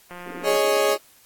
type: click train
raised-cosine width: 0.5 ms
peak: -23 dBFS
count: 82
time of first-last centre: 0.11-0.568 s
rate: 177 Hz
type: band-pass noise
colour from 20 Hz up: pink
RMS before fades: -39 dBFS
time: 0.26-0.97 s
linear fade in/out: 5 ms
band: 250 to 450 Hz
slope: 48 dB/octave
type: chord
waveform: 35% pulse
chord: Ab suspended fourth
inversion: none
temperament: equal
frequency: 415.3 / 554.4 / 622.3 Hz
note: Ab4 / Db5 / Eb5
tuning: 0 / 0 / 0 cents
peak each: -20 / -20 / -22 dBFS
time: 0.43-0.98 s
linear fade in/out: 50 ms
effects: white hiss -54 dBFS RMS until 1.25 s + AAC 64 kbps